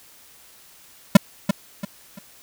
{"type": "tone with echo", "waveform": "square", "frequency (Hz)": 198.4, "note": "G3", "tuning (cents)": 21, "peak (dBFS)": -5, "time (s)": [1.15, 1.17], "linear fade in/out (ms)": 5, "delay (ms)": 340, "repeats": 3, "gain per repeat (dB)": -10, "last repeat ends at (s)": 2.19, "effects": ["white hiss -50 dBFS RMS until 2.42 s"]}